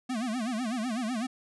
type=tone with vibrato; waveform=square; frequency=235.3 Hz; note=A#3; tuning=16 cents sharp; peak=-30 dBFS; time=0.09-1.27 s; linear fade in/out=10 ms; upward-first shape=sine; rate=8 Hz; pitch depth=180 cents each way; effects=resampled to 24000 Hz